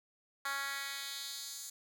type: tone with high-pass filter sweep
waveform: 10% pulse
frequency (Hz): 277.2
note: C#4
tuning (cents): 0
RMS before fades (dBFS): -41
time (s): 0.45-1.7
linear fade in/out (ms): 5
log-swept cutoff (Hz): 1300 to 6700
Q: 1.5
effects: none